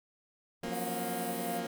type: noise with exponential growth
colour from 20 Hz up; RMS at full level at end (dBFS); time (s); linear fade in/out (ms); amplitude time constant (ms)
brown; -42; 0.61-0.69; 0; 17
type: chord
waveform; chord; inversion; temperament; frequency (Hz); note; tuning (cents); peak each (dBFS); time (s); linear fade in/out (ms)
20% pulse; Gb major seventh; third; equal with one note detuned; 174.61 / 185 / 233.1 / 271.6; F3 / Gb3 / Bb3 / Db4; 0 / 0 / 0 / -35; -36 / -39 / -33 / -38; 0.63-1.67; 5
type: tone with pitch glide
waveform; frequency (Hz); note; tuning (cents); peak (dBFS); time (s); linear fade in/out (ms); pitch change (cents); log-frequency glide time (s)
sine; 720 to 701.5; F#5 to F5; -47 to +8; -38; 0.69-1.63; 50; -45; 1.2-1.37
type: high-pass noise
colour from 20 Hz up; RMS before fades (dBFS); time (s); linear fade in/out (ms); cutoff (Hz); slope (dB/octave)
pink; -44; 0.71-1.61; 50; 8000; 96
effects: none